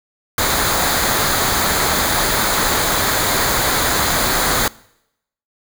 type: noise with comb filter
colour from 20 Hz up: pink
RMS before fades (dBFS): -17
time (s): 0.38-4.68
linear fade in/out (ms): 2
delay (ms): 0.36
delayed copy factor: -0.55
effects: noise-tail reverb RT60 0.8 s tail -23 dB re dry